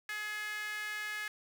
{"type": "tone with high-pass filter", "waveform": "sawtooth", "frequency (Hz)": 422.5, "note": "G#4", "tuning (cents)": 30, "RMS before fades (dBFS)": -39, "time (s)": [0.09, 1.28], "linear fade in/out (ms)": 2, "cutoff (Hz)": 1800, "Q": 4.7, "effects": []}